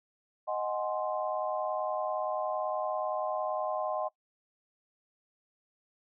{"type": "chord", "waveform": "sine", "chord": "Ab dominant seventh", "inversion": "second", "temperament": "equal", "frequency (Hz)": [622.3, 740, 830.6, 1046.5], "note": ["Eb5", "Gb5", "Ab5", "C6"], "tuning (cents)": [0, 0, 0, 0], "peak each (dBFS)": [-33, -35, -39, -37], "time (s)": [0.47, 4.09], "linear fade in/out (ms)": 20, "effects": ["noise-tail reverb RT60 0.1 s tail -21 dB re dry"]}